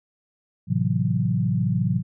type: chord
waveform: sine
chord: F# half-diminished seventh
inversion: first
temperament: equal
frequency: 110 / 130.81 / 164.81 / 185 Hz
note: A2 / C3 / E3 / F#3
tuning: 0 / 0 / 0 / 0 cents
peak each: -25 dBFS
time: 0.67-2.03 s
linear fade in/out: 50 ms
effects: none